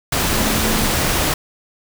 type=tone in noise; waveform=sine; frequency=220 Hz; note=A3; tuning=in tune; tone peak=-23 dBFS; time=0.29-0.87 s; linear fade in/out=5 ms; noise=pink; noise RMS=-18 dBFS; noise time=0.12-1.34 s; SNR=-8 dB; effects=none